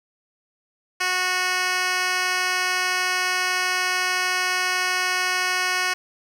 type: tone with band-pass filter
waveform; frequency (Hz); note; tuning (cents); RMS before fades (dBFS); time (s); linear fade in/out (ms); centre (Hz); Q
10% pulse; 366.4; F#4; -17; -23; 1-5.94; 10; 3400; 0.68
effects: none